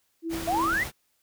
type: tone with tremolo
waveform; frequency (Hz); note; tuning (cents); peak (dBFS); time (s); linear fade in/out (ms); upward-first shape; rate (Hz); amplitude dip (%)
sine; 329.6; E4; 0; -28; 0.22-0.82; 50; sine; 3.2; 65
type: noise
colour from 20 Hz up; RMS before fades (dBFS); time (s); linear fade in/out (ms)
pink; -36; 0.29-0.92; 50
type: exponential sweep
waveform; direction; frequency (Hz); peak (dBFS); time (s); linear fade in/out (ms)
sine; up; 647 to 2093; -23; 0.47-0.84; 10
effects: white hiss -71 dBFS RMS until 1.22 s